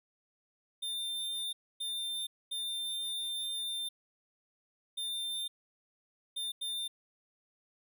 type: tone bursts at uneven times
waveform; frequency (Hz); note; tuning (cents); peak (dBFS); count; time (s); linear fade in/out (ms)
square; 3601; A7; +39; -35; 6; 0.82-1.53 / 1.8-2.27 / 2.51-3.89 / 4.97-5.48 / 6.36-6.52 / 6.61-6.88; 10
effects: none